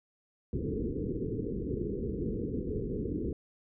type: low-pass noise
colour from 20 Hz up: white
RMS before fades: -34 dBFS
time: 0.53-3.33 s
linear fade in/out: 2 ms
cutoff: 470 Hz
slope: 96 dB/octave
effects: none